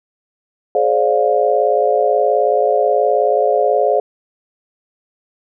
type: chord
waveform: sine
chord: D half-diminished seventh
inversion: second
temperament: just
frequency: 422.9 / 528.6 / 587.3 / 704.8 Hz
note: Ab4 / C5 / D5 / F5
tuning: +31 / +18 / 0 / +16 cents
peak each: -17 dBFS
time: 0.75-4 s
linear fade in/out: 2 ms
effects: none